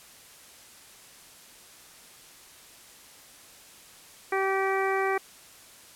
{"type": "harmonic tone", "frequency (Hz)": 386.3, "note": "G4", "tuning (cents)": -25, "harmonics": [1, 2, 3, 4, 5, 6], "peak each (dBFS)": [-27, -30, -32, -35, -33, -36], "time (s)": [4.32, 5.18], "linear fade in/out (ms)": 5, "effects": ["white hiss -51 dBFS RMS until 5.95 s", "low-pass 12000 Hz 12 dB/octave"]}